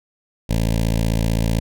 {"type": "tone with notch filter", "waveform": "15% pulse", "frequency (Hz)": 55.7, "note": "A1", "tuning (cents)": 22, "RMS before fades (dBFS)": -19, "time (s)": [0.49, 1.6], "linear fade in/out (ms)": 10, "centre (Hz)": 1300, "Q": 0.89, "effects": []}